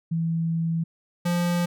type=tone pair in turn; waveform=sine / square; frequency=164.81 / 174.37 Hz; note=E3 / F3; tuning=0 / -2 cents; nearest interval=minor second; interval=98 cents; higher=second; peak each=-22 / -22 dBFS; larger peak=neither; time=0.11-0.84 / 1.25-1.66 s; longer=first; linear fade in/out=10 ms; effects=none